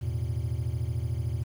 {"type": "chord", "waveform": "triangle", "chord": "E suspended fourth", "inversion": "none", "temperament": "equal", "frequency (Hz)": [82.41, 110, 123.47], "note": ["E2", "A2", "B2"], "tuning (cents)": [0, 0, 0], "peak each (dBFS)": -30, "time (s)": [0.01, 1.44], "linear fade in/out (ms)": 20, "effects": ["9-bit"]}